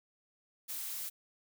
blue noise, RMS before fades -40 dBFS, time 0.68-1.1 s, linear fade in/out 20 ms, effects none

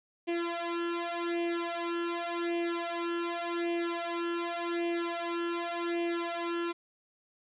sawtooth tone with flanger, 341.7 Hz, F4, 38 cents flat, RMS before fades -33 dBFS, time 0.27-6.73 s, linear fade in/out 20 ms, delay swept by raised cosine 0.37 to 2.27 ms, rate 0.87 Hz, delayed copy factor +0.95, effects resampled to 8000 Hz + 10-bit

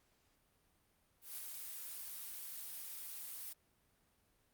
blue noise with ADSR envelope, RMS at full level -44 dBFS, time 1.21-3.53 s, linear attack 170 ms, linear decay 10 ms, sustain -3 dB, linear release 5 ms, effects pink hiss -75 dBFS RMS until 4.53 s + Opus 48 kbps

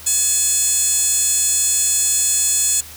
15% pulse tone with high-pass filter, 854 Hz, G#5, 48 cents sharp, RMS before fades -17 dBFS, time 0.06-2.81 s, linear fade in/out 10 ms, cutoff 6700 Hz, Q 4.4, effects added 78 Hz sine -43 dBFS peak until 2.96 s + white hiss -38 dBFS RMS until 2.96 s

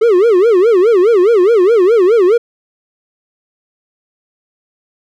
triangle tone with vibrato, 410 Hz, G#4, 22 cents flat, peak -4 dBFS, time 0.01-2.38 s, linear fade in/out 10 ms, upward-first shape sine, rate 4.8 Hz, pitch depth 260 cents each way, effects none

